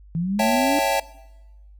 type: linear sweep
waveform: sine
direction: up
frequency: 160.3 to 293.7 Hz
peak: -21 dBFS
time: 0.15-0.79 s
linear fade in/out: 0 ms
type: chord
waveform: square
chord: A dominant seventh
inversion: first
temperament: equal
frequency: 554.4 / 659.3 / 784 / 880 Hz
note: C#5 / E5 / G5 / A5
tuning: 0 / 0 / 0 / 0 cents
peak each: -25 dBFS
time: 0.39-1 s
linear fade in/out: 5 ms
effects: noise-tail reverb RT60 1.0 s tail -20 dB re dry + added 50 Hz sine -44 dBFS peak until 1.79 s